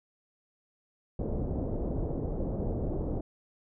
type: low-pass noise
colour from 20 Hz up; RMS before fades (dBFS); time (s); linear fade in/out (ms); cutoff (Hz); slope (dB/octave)
pink; -32; 1.19-3.21; 5; 590; 24
effects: none